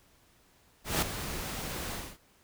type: noise with ADSR envelope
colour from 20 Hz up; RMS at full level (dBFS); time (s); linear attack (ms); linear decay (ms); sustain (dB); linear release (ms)
pink; -26; 0.84-2.18; 180; 8; -11; 240
effects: pink hiss -64 dBFS RMS until 2.43 s